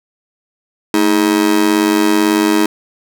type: tone with amplitude modulation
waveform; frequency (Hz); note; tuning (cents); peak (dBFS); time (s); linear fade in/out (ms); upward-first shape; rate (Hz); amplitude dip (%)
45% pulse; 318.1; D#4; +38; -6; 0.94-2.66; 2; sine; 98.1; 95
effects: none